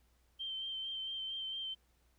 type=tone with vibrato; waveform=sine; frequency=3128 Hz; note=G7; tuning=4 cents flat; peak=-38 dBFS; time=0.39-1.75 s; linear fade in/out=20 ms; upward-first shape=sine; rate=4.4 Hz; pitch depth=22 cents each way; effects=added 60 Hz sine -70 dBFS peak until 2.18 s + pink hiss -75 dBFS RMS until 2.18 s